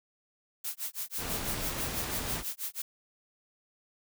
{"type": "noise with tremolo", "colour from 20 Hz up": "blue", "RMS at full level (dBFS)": -34, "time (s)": [0.64, 2.82], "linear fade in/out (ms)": 5, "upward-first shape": "sine", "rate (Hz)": 6.1, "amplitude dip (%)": 100}
{"type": "noise", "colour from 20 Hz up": "pink", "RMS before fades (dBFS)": -36, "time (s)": [1.17, 2.44], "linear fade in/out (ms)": 50}
{"effects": []}